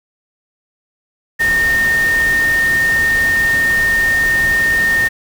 sine tone in noise, 1830 Hz, A#6, 32 cents flat, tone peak -11 dBFS, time 1.39-5.09 s, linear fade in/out 20 ms, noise pink, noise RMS -25 dBFS, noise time 1.39-5.09 s, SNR +11 dB, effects none

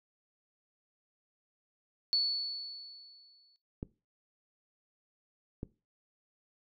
sine tone with exponential decay, 4435 Hz, C#8, in tune, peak -24 dBFS, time 2.13-3.56 s, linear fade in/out 0 ms, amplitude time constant 310 ms
clicks, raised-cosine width 3 ms, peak -24 dBFS, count 2, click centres 3.829 / 5.631 s
effects noise-tail reverb RT60 0.3 s tail -20 dB re dry

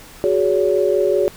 sine chord, F# suspended second, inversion none, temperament equal with one note detuned, 370 / 415.3 / 566.3 Hz, F#4 / G#4 / C#5, 0 / 0 / +37 cents, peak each -18 dBFS, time 0.24-1.28 s, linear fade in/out 0 ms, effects pink hiss -41 dBFS RMS until 1.36 s

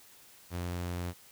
sawtooth tone, 88 Hz, F2, 14 cents sharp, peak -30 dBFS, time 0.5-1.14 s, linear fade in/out 50 ms, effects white hiss -57 dBFS RMS until 1.31 s

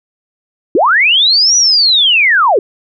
sine linear two-way sweep, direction up then down, 278.6 to 5920 to 352 Hz, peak -6 dBFS, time 0.75-2.59 s, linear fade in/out 2 ms, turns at 1.56 s, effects none

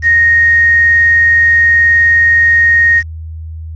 sine tone with quantisation, 1861 Hz, A#6, 3 cents flat, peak -5 dBFS, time 0.02-3.03 s, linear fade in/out 50 ms, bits 5, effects added 80 Hz sine -22 dBFS peak until 3.75 s + resampled to 16000 Hz

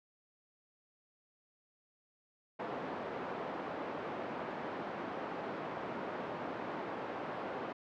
white band-pass noise, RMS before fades -41 dBFS, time 2.59-7.73 s, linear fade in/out 10 ms, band 200 to 860 Hz, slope 12 dB/octave, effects low-pass 4000 Hz 12 dB/octave

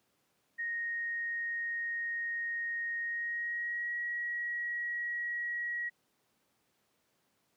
sine tone with pitch glide, 1864.7 to 1908.3 Hz, A#6 to A#6, 0 to +40 cents, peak -33 dBFS, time 0.58-5.9 s, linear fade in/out 20 ms, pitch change +40 cents, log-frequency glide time 3.01-3.95 s, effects pink hiss -75 dBFS RMS until 7.56 s + high-pass 150 Hz 12 dB/octave

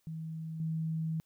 sine tone with level steps, 160.5 Hz, E3, 46 cents flat, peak -37 / -31 dBFS, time 0.07-1.2 s, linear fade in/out 0 ms, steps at 0.6 s, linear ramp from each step 2 ms, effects white hiss -75 dBFS RMS until 1.25 s

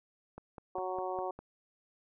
click train, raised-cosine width 1 ms, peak -31 dBFS, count 6, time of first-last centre 0.38-1.39 s, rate 4.95 Hz
harmonic tone, 185 Hz, F#3, in tune, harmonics 2 / 3 / 4 / 5 / 6, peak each -39 / -40 / -38 / -42 / -44 dBFS, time 0.75-1.31 s, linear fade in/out 5 ms
effects none

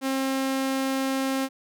sawtooth tone, 267.2 Hz, C4, 36 cents sharp, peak -20 dBFS, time 0.01-1.49 s, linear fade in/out 50 ms, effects none

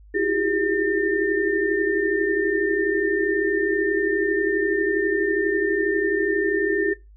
sine tone cluster, 322.1 / 334.1 / 372.2 / 404.5 / 1804 Hz, E4 / E4 / F#4 / G#4 / A6, -40 / +23 / +10 / -46 / +43 cents, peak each -28 / -29 / -26 / -23 / -26 dBFS, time 0.14-6.94 s, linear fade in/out 10 ms, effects noise-tail reverb RT60 0.2 s tail -19 dB re dry + added 51 Hz sine -45 dBFS peak until 7.16 s

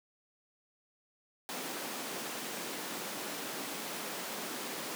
pink high-pass noise, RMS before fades -40 dBFS, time 1.49-4.95 s, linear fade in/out 0 ms, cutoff 210 Hz, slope 24 dB/octave, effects none

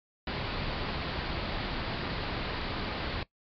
pink low-pass noise, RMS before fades -34 dBFS, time 0.27-3.23 s, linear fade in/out 2 ms, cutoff 4800 Hz, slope 96 dB/octave, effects noise-tail reverb RT60 0.1 s tail -19 dB re dry + MP3 96 kbps

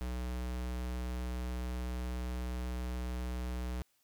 square tone, 61.74 Hz, B1, in tune, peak -36 dBFS, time 0.01-3.82 s, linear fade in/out 0 ms, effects white hiss -74 dBFS RMS until 4.03 s

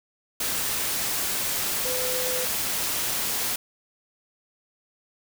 sine tone in noise, 506 Hz, B4, 42 cents sharp, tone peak -30 dBFS, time 1.85-2.45 s, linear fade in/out 5 ms, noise white, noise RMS -27 dBFS, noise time 0.4-3.56 s, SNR -6 dB, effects none

